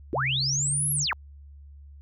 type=tone with pitch glide; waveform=sine; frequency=134.2 to 144.67 Hz; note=C3 to D3; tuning=+44 to -26 cents; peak=-29 dBFS; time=0.13-1.07 s; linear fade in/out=50 ms; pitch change=+130 cents; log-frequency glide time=0.33-0.85 s
type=linear two-way sweep; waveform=sine; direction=up then down; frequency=256.9 to 11420 to 814 Hz; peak=-24 dBFS; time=0.13-1.13 s; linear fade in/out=0 ms; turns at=0.92 s
effects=added 71 Hz sine -44 dBFS peak until 2.01 s